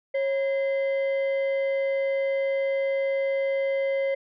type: tone pair together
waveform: sine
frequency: 545.4 / 2059 Hz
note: C#5 / C7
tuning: -28 / -28 cents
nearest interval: octave + major seventh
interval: 2300 cents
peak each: -21 / -32 dBFS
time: 0.14-4.15 s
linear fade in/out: 10 ms
effects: tanh soft clip ceiling -20 dBFS